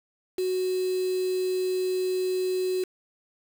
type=tone with quantisation; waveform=sine; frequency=370 Hz; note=F#4; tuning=in tune; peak=-24 dBFS; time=0.38-2.84 s; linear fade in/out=5 ms; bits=6; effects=none